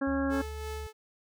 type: harmonic tone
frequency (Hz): 273.9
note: C#4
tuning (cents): -21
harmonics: 1 / 2 / 3 / 4 / 5 / 6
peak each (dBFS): -28 / -34 / -42 / -41 / -41 / -39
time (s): 0.01-0.42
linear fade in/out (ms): 10
type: tone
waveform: sine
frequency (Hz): 72.5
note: D2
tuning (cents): -22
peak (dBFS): -37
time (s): 0.07-0.87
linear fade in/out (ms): 5
type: tone with tremolo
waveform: sawtooth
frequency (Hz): 434.3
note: A4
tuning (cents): -23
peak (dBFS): -33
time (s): 0.29-0.93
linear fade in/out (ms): 50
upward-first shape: sine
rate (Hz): 3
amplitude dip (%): 45
effects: none